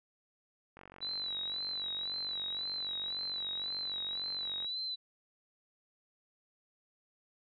click train, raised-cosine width 0.5 ms, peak -36 dBFS, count 182, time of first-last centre 0.77-4.646 s, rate 46.7 Hz
sine tone with vibrato, 3942 Hz, B7, 4 cents flat, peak -35 dBFS, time 1.01-4.96 s, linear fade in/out 20 ms, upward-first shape sine, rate 1.9 Hz, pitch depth 70 cents each way
effects none

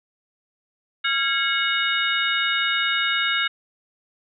sine tone cluster, 1375 / 1645 / 2192 / 2904 / 3705 Hz, F6 / G#6 / C#7 / F#7 / A#7, -27 / -17 / -20 / -33 / -11 cents, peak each -26 dBFS, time 1.04-3.48 s, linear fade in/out 10 ms, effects none

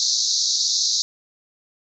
pink band-pass noise, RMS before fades -21 dBFS, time 0-1.02 s, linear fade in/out 0 ms, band 3900 to 6600 Hz, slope 96 dB/octave, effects none

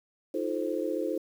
sine chord, F dominant seventh, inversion third, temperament just, 314.3 / 349.2 / 436.5 / 523.8 Hz, Eb4 / F4 / A4 / C5, +18 / 0 / -14 / +2 cents, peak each -33 / -34 / -34 / -33 dBFS, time 0.34-1.18 s, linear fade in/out 5 ms, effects 9-bit

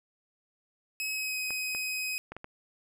sawtooth tone with pitch glide, 2559 to 2522 Hz, D#7 to D#7, +48 to +23 cents, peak -28 dBFS, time 1-2.18 s, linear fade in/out 0 ms, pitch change -25 cents, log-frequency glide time 1.13-1.38 s
clicks, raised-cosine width 0.5 ms, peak -26 dBFS, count 5, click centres 1.506 / 1.749 / 2.32 / 2.366 / 2.444 s
effects none

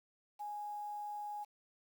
sine tone with quantisation, 830.6 Hz, G#5, in tune, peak -40 dBFS, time 0.39-1.45 s, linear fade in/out 20 ms, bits 10, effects none

